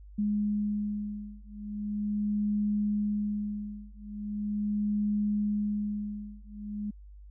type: beating tone pair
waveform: sine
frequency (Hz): 207.7 / 208.1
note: G#3 / G#3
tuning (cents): 0 / +4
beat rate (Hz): 0.4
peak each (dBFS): -31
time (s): 0.18-6.91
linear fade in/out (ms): 10
effects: added 50 Hz sine -46 dBFS peak until 7.3 s